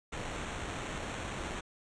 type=noise with sample-and-hold; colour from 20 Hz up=pink; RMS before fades=-39 dBFS; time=0.12-1.61 s; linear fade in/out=10 ms; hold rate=4900 Hz; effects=resampled to 22050 Hz